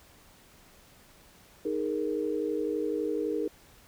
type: chord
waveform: sine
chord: D# suspended fourth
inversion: none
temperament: just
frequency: 311.1 / 414.8 / 466.7 Hz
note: D#4 / G#4 / A#4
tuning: 0 / -2 / +2 cents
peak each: -32 dBFS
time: 1.65-3.48 s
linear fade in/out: 5 ms
effects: pink hiss -57 dBFS RMS until 3.87 s